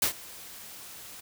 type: noise with ADSR envelope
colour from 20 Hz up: white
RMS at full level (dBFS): -23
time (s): 0.02-1.21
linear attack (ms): 4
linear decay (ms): 100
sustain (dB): -22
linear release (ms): 12
effects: none